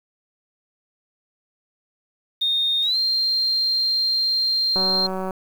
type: tone with pitch glide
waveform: sine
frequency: 3680 to 4179 Hz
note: A#7 to C8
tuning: -23 to -3 cents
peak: -18 dBFS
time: 2.41-5.07 s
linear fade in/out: 10 ms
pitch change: +220 cents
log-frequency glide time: 2.82-2.97 s
type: click train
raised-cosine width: 1 ms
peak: -15 dBFS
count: 104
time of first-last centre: 4.76-5.308 s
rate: 188 Hz
effects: 7-bit